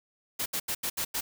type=noise bursts at uneven times; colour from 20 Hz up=white; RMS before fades=-31 dBFS; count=6; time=0.39-0.46 / 0.53-0.6 / 0.68-0.75 / 0.83-0.9 / 0.97-1.05 / 1.14-1.21 s; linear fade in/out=10 ms; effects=none